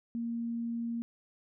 sine tone, 233.1 Hz, A#3, in tune, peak -32 dBFS, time 0.15-1.02 s, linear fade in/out 0 ms, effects none

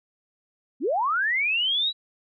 sine linear sweep, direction up, 214.4 to 3951 Hz, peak -21 dBFS, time 0.8-1.93 s, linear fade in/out 50 ms, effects none

